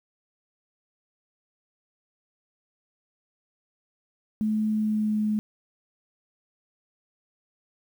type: tone with pitch glide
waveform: sine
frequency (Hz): 215.5 to 213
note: A3 to G#3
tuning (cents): -36 to +44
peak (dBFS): -22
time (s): 4.41-5.39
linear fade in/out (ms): 0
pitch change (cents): -20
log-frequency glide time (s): 4.7-5.21
effects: 9-bit